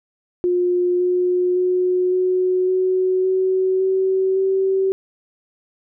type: tone with pitch steps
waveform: sine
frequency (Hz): 356.7 / 360.4 / 364.2 / 368 / 371.8 / 375.7 / 379.7 / 383.6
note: F4 / F#4 / F#4 / F#4 / F#4 / F#4 / F#4 / G4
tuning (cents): +37 / -45 / -27 / -9 / +8 / +26 / +45 / -37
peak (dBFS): -15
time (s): 0.44-4.92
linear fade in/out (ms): 0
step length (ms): 560
effects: none